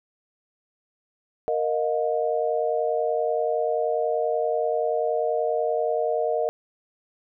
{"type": "chord", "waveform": "sine", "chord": "Bb suspended fourth", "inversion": "none", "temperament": "equal with one note detuned", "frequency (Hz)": [466.2, 622.3, 712.7], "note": ["Bb4", "Eb5", "F5"], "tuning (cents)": [0, 0, 35], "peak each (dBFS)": [-25, -25, -28], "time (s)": [1.48, 6.49], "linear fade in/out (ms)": 0, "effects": []}